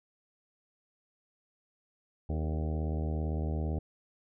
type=harmonic tone with a mistuned harmonic; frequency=77.78 Hz; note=D#2; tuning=in tune; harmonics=1 / 2 / 3 / 4 / 5 / 6 / 7 / 8 / 9 / 10; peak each=-31 / -37 / -41 / -43 / -45 / -47 / -48 / -49 / -50 / -51 dBFS; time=2.29-3.79 s; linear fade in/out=5 ms; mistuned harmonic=5; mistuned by=+43 cents; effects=none